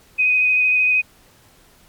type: tone with vibrato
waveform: sine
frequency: 2503 Hz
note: D#7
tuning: 10 cents sharp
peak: -13 dBFS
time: 0.18-1.02 s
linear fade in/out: 20 ms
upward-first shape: sine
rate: 13 Hz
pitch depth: 14 cents each way
effects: pink hiss -52 dBFS RMS until 1.88 s + MP3 96 kbps

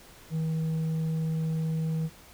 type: tone with tanh clipping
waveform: sine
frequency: 160 Hz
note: D#3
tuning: 49 cents sharp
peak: -27 dBFS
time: 0.3-2.1 s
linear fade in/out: 50 ms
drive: 4 dB
effects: pink hiss -52 dBFS RMS until 2.33 s

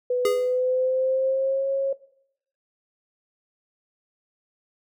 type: tone with pitch glide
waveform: sine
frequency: 496.5 to 544.6 Hz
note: B4 to C#5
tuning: +9 to -31 cents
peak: -20 dBFS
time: 0.1-1.93 s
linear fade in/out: 5 ms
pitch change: +160 cents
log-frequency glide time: 0.31-1.69 s
type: tone with exponential decay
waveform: square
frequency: 412.7 Hz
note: G#4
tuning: 11 cents flat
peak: -19 dBFS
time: 0.25-0.6 s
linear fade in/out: 2 ms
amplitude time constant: 76 ms
effects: noise-tail reverb RT60 0.7 s tail -19 dB re dry

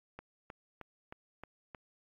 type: click train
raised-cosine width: 0.5 ms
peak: -30 dBFS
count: 6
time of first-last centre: 0.19-1.748 s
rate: 3.21 Hz
effects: AAC 48 kbps

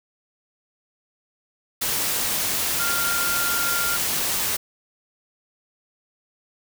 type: tone in noise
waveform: sine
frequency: 1396.9 Hz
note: F6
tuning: in tune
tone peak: -25 dBFS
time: 2.79-3.97 s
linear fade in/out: 10 ms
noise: white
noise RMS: -24 dBFS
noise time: 1.81-4.57 s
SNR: -4 dB
effects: none

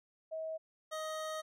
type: tone pair in turn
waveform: sine / 25% pulse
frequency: 639 / 626.6 Hz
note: D#5 / D#5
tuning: +46 / +12 cents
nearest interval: unison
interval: 34 cents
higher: first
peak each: -37 / -34 dBFS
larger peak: second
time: 0.31-0.58 / 0.91-1.42 s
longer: second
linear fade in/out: 20 ms
effects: low-pass 11000 Hz 12 dB/octave

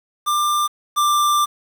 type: tone pair in turn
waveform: square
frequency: 1190 / 1183.3 Hz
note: D6 / D6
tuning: +22 / +13 cents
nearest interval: unison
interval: 9 cents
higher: first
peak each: -17 / -15 dBFS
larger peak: second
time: 0.26-0.68 / 0.96-1.46 s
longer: second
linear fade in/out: 20 ms
effects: 7-bit

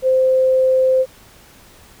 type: tone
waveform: sine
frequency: 520 Hz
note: C5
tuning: 11 cents flat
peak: -11 dBFS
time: 0.02-1.06 s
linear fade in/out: 50 ms
effects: pink hiss -46 dBFS RMS until 2 s

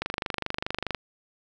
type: click train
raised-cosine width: 0.3 ms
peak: -12 dBFS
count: 24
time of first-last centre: 0.02-0.947 s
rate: 24.8 Hz
effects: none

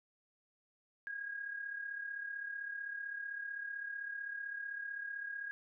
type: tone with amplitude modulation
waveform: sine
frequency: 1636 Hz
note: G#6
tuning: 26 cents flat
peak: -37 dBFS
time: 1.07-5.51 s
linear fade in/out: 0 ms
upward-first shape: sine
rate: 35.7 Hz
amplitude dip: 60%
effects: none

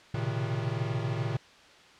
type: tone cluster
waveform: square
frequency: 113.6 / 126.8 / 134.2 / 156.4 Hz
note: A#2 / B2 / C3 / D#3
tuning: -44 / +46 / +44 / +9 cents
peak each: -33 / -38 / -35 / -37 dBFS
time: 0.14-1.37 s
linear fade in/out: 5 ms
effects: white hiss -54 dBFS RMS until 1.99 s + low-pass 4000 Hz 12 dB/octave

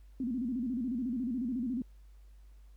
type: tone with vibrato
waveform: sine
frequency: 246 Hz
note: B3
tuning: 7 cents flat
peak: -31 dBFS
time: 0.2-1.82 s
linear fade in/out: 2 ms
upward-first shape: square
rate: 14 Hz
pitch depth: 120 cents each way
effects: added 50 Hz sine -52 dBFS peak until 2.76 s + pink hiss -73 dBFS RMS until 2.76 s

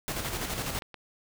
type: noise with tremolo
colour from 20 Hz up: pink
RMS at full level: -32 dBFS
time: 0.08-0.79 s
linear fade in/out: 0 ms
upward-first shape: square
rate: 12 Hz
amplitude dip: 40%
type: click train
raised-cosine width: 0.3 ms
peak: -27 dBFS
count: 4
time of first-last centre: 0.58-0.943 s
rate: 8.27 Hz
effects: none

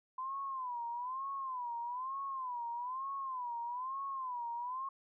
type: tone with vibrato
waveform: sine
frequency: 1016 Hz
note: B5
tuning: 49 cents sharp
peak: -37 dBFS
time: 0.18-4.89 s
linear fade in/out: 5 ms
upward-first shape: sine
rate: 1.1 Hz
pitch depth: 140 cents each way
effects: none

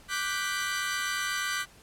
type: chord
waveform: sawtooth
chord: G major seventh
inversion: second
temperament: equal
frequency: 1174.7 / 1480 / 1568 / 1975.5 Hz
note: D6 / F#6 / G6 / B6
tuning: 0 / 0 / 0 / 0 cents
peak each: -31 dBFS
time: 0.08-1.66 s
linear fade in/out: 50 ms
effects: pink hiss -55 dBFS RMS until 1.82 s + low-pass 12000 Hz 12 dB/octave

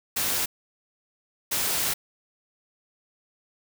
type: noise bursts at uneven times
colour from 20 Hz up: white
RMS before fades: -26 dBFS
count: 2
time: 0.16-0.46 / 1.51-1.94 s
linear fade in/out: 10 ms
effects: none

